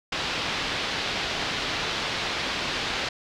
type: low-pass noise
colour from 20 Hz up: white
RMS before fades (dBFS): -29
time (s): 0.12-3.09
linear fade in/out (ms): 5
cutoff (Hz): 4300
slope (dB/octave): 24
effects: none